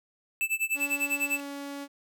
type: tone with tremolo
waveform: square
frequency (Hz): 2637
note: E7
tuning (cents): 0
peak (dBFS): -24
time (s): 0.41-1.4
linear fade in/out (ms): 0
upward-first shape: sine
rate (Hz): 10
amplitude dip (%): 95
type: tone with pitch glide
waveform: sawtooth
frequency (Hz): 284.4 to 281.9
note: C#4 to C#4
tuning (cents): +45 to +29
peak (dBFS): -32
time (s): 0.74-1.88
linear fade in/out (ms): 50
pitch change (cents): -16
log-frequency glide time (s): 1.33-1.46
effects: none